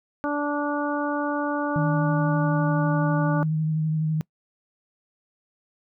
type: harmonic tone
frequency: 291.4 Hz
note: D4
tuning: 13 cents flat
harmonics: 1 / 2 / 3 / 4 / 5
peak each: -26 / -29 / -31 / -32 / -33 dBFS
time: 0.24-3.43 s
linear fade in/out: 0 ms
type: tone with vibrato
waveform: sine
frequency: 156.6 Hz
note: D#3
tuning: 11 cents sharp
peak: -21 dBFS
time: 1.76-4.21 s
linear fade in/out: 0 ms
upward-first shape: sine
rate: 12 Hz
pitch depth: 21 cents each way
effects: noise-tail reverb RT60 0.1 s tail -24 dB re dry